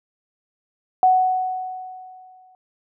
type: tone with exponential decay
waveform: sine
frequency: 743 Hz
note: F#5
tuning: 7 cents sharp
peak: -10 dBFS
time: 1.03-2.55 s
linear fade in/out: 1 ms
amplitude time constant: 330 ms
effects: none